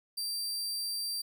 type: tone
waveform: sawtooth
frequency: 4699 Hz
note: D8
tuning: in tune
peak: -30 dBFS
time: 0.17-1.22 s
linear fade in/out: 10 ms
effects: none